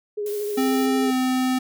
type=tone with vibrato; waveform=sine; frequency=415.3 Hz; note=G#4; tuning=in tune; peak=-24 dBFS; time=0.17-1.11 s; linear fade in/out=10 ms; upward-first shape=triangle; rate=13 Hz; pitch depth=38 cents each way
type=noise; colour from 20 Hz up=blue; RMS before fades=-38 dBFS; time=0.26-0.86 s; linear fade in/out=2 ms
type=tone with pitch glide; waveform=square; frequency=262.3 to 256.8 Hz; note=C4 to C4; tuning=+4 to -32 cents; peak=-20 dBFS; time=0.57-1.59 s; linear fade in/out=10 ms; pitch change=-36 cents; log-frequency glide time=1.01-1.15 s
effects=none